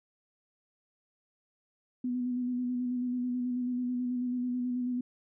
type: tone with vibrato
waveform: sine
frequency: 247.9 Hz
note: B3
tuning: 7 cents sharp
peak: -29 dBFS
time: 2.04-5.01 s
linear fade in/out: 5 ms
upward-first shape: square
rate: 9.2 Hz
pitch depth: 20 cents each way
effects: none